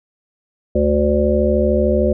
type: harmonic tone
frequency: 73.3 Hz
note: D2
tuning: 3 cents flat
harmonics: 1 / 3 / 5 / 7 / 8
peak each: -19 / -19 / -19 / -19 / -19 dBFS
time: 0.75-2.13 s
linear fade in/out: 5 ms
effects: none